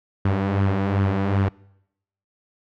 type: tone with flanger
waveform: sawtooth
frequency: 98 Hz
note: G2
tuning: in tune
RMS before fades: -21 dBFS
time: 0.25-1.49 s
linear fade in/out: 5 ms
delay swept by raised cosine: 0.62 to 6.22 ms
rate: 2.6 Hz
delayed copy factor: +0.5
effects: noise-tail reverb RT60 0.8 s tail -24 dB re dry + low-pass 2000 Hz 12 dB/octave